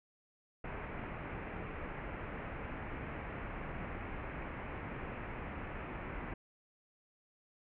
pink low-pass noise, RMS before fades -43 dBFS, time 0.64-6.34 s, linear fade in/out 5 ms, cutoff 2500 Hz, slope 48 dB/octave, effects none

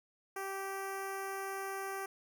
10% pulse tone with notch filter, 389.1 Hz, G4, 13 cents flat, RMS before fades -40 dBFS, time 0.36-2.06 s, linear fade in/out 5 ms, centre 3800 Hz, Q 0.62, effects none

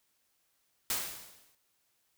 white noise with exponential decay, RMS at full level -30 dBFS, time 0.9-1.55 s, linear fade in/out 2 ms, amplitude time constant 140 ms, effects white hiss -75 dBFS RMS until 2.17 s

